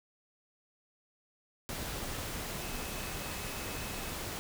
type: tone in noise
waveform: sine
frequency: 2575 Hz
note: E7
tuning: 41 cents flat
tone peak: -50 dBFS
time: 2.6-4.11 s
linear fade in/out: 0 ms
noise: pink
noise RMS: -39 dBFS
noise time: 1.69-4.39 s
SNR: -14 dB
effects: none